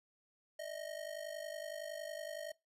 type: ring-modulated tone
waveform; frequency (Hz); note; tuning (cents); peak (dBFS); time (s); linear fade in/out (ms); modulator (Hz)
square; 622.3; D#5; 0; -40; 0.59-2.52; 0; 25.4
effects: noise-tail reverb RT60 0.2 s tail -21 dB re dry + resampled to 32000 Hz